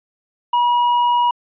triangle tone with tanh clipping, 965 Hz, B5, 40 cents flat, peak -14 dBFS, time 0.53-1.31 s, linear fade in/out 5 ms, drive 10 dB, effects resampled to 8000 Hz

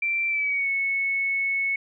sine tone with pitch glide, 2349 to 2204 Hz, D7 to C#7, 0 to -11 cents, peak -22 dBFS, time 0.02-1.76 s, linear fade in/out 5 ms, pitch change -111 cents, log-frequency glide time 0.28-0.69 s, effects none

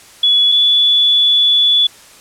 sine tone pair in turn, 3400 / 3436 Hz, G#7 / A7, +40 / -42 cents, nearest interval unison, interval 18 cents, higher second, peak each -8 dBFS, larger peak neither, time 0.23-0.52 / 0.52-1.87 s, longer second, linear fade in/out 5 ms, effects white hiss -41 dBFS RMS until 2.2 s + low-pass 10000 Hz 12 dB/octave

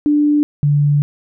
sine tone pair in turn, 295.3 / 145.45 Hz, D4 / D3, +10 / -16 cents, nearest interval octave, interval 1226 cents, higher first, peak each -10 dBFS, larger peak neither, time 0.06-0.43 / 0.63-1.02 s, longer second, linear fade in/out 0 ms, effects none

